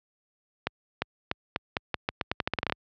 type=accelerating click train; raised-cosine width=0.3 ms; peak=-9 dBFS; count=17; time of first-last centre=0.67-2.723 s; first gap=350 ms; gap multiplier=0.84; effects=high-pass 60 Hz 12 dB/octave + low-pass 4000 Hz 12 dB/octave